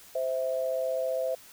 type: tone pair together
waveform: sine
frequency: 520 / 655.2 Hz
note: C5 / E5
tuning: -11 / -11 cents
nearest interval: major third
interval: 400 cents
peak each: -29 / -30 dBFS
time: 0.15-1.35 s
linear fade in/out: 5 ms
effects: white hiss -52 dBFS RMS until 1.52 s